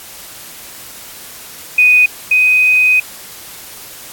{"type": "tone pair in turn", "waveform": "sine", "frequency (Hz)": [2489, 2505], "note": ["D#7", "D#7"], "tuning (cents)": [0, 11], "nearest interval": "unison", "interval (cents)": 11, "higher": "second", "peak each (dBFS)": [-5, -7], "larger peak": "first", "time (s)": [[1.78, 2.06], [2.31, 3]], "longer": "second", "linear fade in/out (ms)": 5, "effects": ["white hiss -33 dBFS RMS until 4.12 s", "AAC 64 kbps"]}